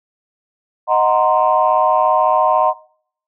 sine chord, C half-diminished seventh, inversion first, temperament equal, 622.3 / 740 / 932.3 / 1046.5 Hz, Eb5 / Gb5 / Bb5 / C6, 0 / 0 / 0 / 0 cents, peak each -16 dBFS, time 0.87-2.74 s, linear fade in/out 50 ms, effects noise-tail reverb RT60 0.6 s tail -22 dB re dry + tanh soft clip ceiling -1 dBFS

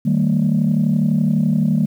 sine chord, Eb major, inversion none, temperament equal with one note detuned, 155.56 / 196 / 227.8 Hz, Eb3 / G3 / Bb3, 0 / 0 / -40 cents, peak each -17 dBFS, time 0.05-1.86 s, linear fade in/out 10 ms, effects tanh soft clip ceiling -8 dBFS + 8-bit

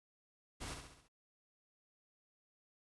pink noise with echo, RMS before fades -45 dBFS, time 0.6-0.75 s, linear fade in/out 20 ms, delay 67 ms, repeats 5, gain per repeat -5 dB, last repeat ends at 1.085 s, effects resampled to 24000 Hz

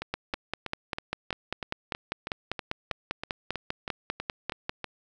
two click trains, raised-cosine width 0.3 ms, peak -17 / -13 dBFS, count 16 / 24, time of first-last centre 0.02-4.843 / 0.14-4.694 s, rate 3.11 / 5.05 Hz, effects none

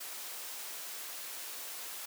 white high-pass noise, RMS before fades -43 dBFS, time 0-2.06 s, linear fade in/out 10 ms, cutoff 400 Hz, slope 12 dB/octave, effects none

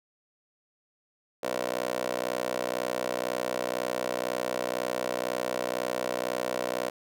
15% pulse tone with high-pass filter, 62 Hz, B1, 7 cents sharp, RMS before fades -31 dBFS, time 1.43-6.9 s, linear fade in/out 5 ms, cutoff 480 Hz, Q 2.8, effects none

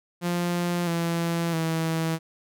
sawtooth tone with pitch steps, 174.61 / 168.47 / 162.54 Hz, F3 / E3 / E3, 0 / +38 / -24 cents, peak -20 dBFS, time 0.21-2.19 s, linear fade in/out 50 ms, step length 660 ms, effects none

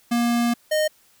square tone pair in turn, 237 / 615.8 Hz, A#3 / D#5, +29 / -18 cents, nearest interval octave + perfect fourth, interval 1653 cents, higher second, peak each -19 dBFS, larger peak neither, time 0.11-0.54 / 0.71-0.88 s, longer first, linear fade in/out 10 ms, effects white hiss -58 dBFS RMS until 1.2 s

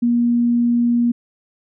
sine tone, 238.2 Hz, A#3, 38 cents sharp, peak -13 dBFS, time 0.02-1.12 s, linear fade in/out 10 ms, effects none

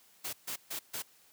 white noise bursts, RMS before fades -38 dBFS, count 4, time 0.24-1.024 s, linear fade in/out 10 ms, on 91 ms, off 140 ms, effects white hiss -63 dBFS RMS until 1.32 s + high-pass 100 Hz 12 dB/octave

